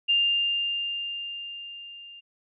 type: tone with level ramp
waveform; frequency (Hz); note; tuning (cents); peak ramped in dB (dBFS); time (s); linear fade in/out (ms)
sine; 2800; F7; +4; -18 to -43; 0.08-2.21; 20
effects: none